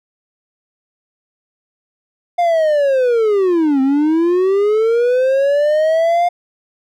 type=linear two-way sweep; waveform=triangle; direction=down then up; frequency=708 to 261.6 to 708 Hz; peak=-9 dBFS; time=2.38-6.29 s; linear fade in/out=10 ms; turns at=3.81 s; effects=none